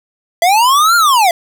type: linear two-way sweep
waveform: square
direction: up then down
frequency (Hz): 658 to 1424 to 658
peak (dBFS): -8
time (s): 0.42-1.31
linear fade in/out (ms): 2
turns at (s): 0.96
effects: none